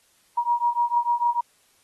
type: beating tone pair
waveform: sine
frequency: 950 / 956.7 Hz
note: A#5 / A#5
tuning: +33 / +45 cents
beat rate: 6.7 Hz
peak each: -23 dBFS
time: 0.37-1.41 s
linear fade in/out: 10 ms
effects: white hiss -62 dBFS RMS until 1.83 s + AAC 32 kbps